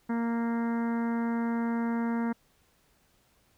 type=harmonic tone; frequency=232.4 Hz; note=A#3; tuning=5 cents flat; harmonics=1 / 2 / 3 / 4 / 5 / 6 / 7 / 8 / 9; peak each=-27 / -39 / -43 / -39 / -47 / -45 / -47 / -49 / -52 dBFS; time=0.09-2.33 s; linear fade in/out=10 ms; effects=pink hiss -67 dBFS RMS until 3.57 s